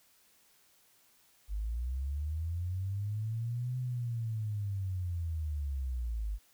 sine linear two-way sweep, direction up then down, 48.93 to 127.5 to 48.93 Hz, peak -32 dBFS, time 1.48-6.39 s, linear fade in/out 50 ms, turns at 3.78 s, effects white hiss -66 dBFS RMS until 6.53 s

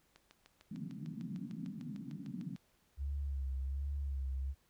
click train, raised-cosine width 0.2 ms, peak -39 dBFS, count 17, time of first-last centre 0.16-2.562 s, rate 6.66 Hz
pink band-pass noise, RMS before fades -44 dBFS, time 0.71-2.56 s, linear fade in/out 5 ms, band 150 to 260 Hz, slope 48 dB/octave
sine tone with vibrato, 68.5 Hz, C#2, 20 cents flat, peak -35 dBFS, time 2.97-4.55 s, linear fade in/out 50 ms, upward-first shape sine, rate 1.3 Hz, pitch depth 60 cents each way
effects pink hiss -73 dBFS RMS until 4.69 s

